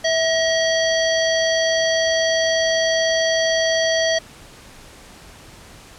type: harmonic tone with a mistuned harmonic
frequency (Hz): 652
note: E5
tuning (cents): -19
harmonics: 1 / 3 / 5 / 7 / 9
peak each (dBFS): -18 / -23 / -25 / -26 / -28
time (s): 0.04-4.19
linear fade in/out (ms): 10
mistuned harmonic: 3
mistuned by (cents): -50
effects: pink hiss -43 dBFS RMS until 5.98 s + low-pass 10000 Hz 12 dB/octave